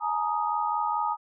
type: chord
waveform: sine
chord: Ab suspended second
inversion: none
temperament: equal with one note detuned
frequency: 847.6 / 932.3 / 1244.5 Hz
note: Ab5 / Bb5 / Eb6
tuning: +35 / 0 / 0 cents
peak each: -29 dBFS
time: 0-1.17 s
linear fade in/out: 50 ms
effects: none